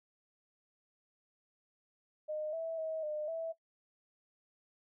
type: tone with pitch steps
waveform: sine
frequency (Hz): 613 / 654 / 638 / 606 / 655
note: D#5 / E5 / D#5 / D#5 / E5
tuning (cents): -26 / -14 / +43 / -46 / -11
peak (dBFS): -35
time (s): 2.28-3.53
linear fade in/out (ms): 20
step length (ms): 250
effects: noise-tail reverb RT60 0.1 s tail -20 dB re dry